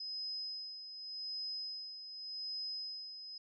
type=tone with tremolo; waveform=sine; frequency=5060 Hz; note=D#8; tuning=28 cents sharp; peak=-38 dBFS; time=0-3.38 s; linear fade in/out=5 ms; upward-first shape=sine; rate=0.86 Hz; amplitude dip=60%; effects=none